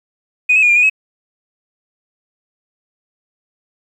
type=tone with pitch steps; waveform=sine; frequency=2483 / 2575 / 2440 / 2392 / 2459 / 2564 Hz; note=D#7 / E7 / D#7 / D7 / D#7 / E7; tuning=-4 / -41 / -34 / +31 / -21 / -49 cents; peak=-7 dBFS; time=0.49-0.898 s; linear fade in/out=10 ms; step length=68 ms; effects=tanh soft clip ceiling -4 dBFS + 8-bit